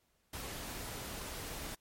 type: noise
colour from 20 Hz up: pink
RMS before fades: -43 dBFS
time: 0.33-1.75 s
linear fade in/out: 5 ms
effects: pink hiss -75 dBFS RMS until 1.8 s + MP3 64 kbps